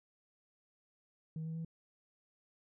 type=tone with pitch steps; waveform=sine; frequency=159.1 / 161.41 / 163.76 Hz; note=D#3 / E3 / E3; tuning=+39 / -36 / -11 cents; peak=-36 dBFS; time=1.36-1.648 s; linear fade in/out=2 ms; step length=96 ms; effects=tanh soft clip ceiling -36 dBFS